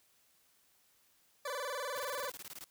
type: tone with vibrato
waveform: 20% pulse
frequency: 540 Hz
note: C#5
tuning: 45 cents flat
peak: -32 dBFS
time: 1.45-2.3 s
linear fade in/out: 5 ms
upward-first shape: square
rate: 20 Hz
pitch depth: 120 cents each way
type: noise bursts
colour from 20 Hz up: white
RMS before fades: -47 dBFS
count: 13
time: 1.96-2.641 s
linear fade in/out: 0 ms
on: 33 ms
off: 21 ms
effects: white hiss -70 dBFS RMS until 2.7 s